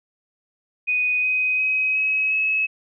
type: tone with pitch steps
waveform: sine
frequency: 2489 / 2511 / 2533 / 2555 / 2577 Hz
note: D#7 / D#7 / D#7 / D#7 / E7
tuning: 0 / +15 / +30 / +45 / -40 cents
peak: -18 dBFS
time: 0.87-2.67 s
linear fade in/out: 20 ms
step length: 360 ms
effects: none